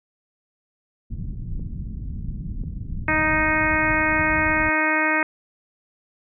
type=low-pass noise; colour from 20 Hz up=pink; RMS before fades=-30 dBFS; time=1.1-4.7 s; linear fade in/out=10 ms; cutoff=200 Hz; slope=24 dB/octave
type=clicks; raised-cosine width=3 ms; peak=-26 dBFS; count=4; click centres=1.596 / 2.637 / 3.204 / 3.321 s
type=harmonic tone; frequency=311.1 Hz; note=D#4; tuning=in tune; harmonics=1 / 2 / 3 / 4 / 5 / 6 / 7 / 8; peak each=-26 / -28 / -27 / -28 / -25 / -24 / -25 / -29 dBFS; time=3.08-5.23 s; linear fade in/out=2 ms
effects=none